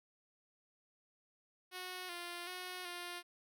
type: tone with pitch steps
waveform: 5% pulse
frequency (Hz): 366.2 / 348.6 / 364.5 / 351.5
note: F#4 / F4 / F#4 / F4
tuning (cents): -18 / -3 / -26 / +11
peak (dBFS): -32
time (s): 1.71-3.23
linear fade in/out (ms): 50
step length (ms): 380
effects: none